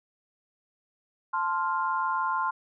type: chord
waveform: sine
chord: F major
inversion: first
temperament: equal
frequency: 880 / 1046.5 / 1396.9 Hz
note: A5 / C6 / F6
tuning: 0 / 0 / 0 cents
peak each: -31 / -27 / -32 dBFS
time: 1.33-2.51 s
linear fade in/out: 10 ms
effects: none